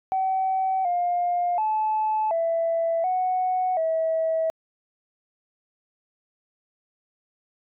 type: tone with pitch steps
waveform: sine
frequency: 761 / 706 / 865 / 664 / 739 / 647 Hz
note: F#5 / F5 / A5 / E5 / F#5 / E5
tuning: +48 / +19 / -30 / +12 / -2 / -32 cents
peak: -20 dBFS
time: 0.12-4.5 s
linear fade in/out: 0 ms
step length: 730 ms
effects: tanh soft clip ceiling -16 dBFS